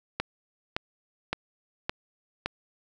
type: click train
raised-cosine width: 0.3 ms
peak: -11 dBFS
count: 5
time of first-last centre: 0.2-2.46 s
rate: 1.77 Hz
effects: none